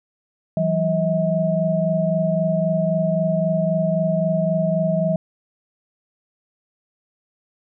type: tone cluster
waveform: sine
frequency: 165.9 / 189.7 / 639 Hz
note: E3 / F#3 / D#5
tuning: +11 / +43 / +46 cents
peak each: -21 / -24 / -20 dBFS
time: 0.57-5.16 s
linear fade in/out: 2 ms
effects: none